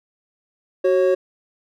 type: tone pair together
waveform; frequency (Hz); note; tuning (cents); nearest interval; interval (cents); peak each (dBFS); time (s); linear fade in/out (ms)
triangle; 373.5 / 546; F#4 / C#5; +16 / -26; perfect fifth; 658; -15; 0.84-1.15; 10
effects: none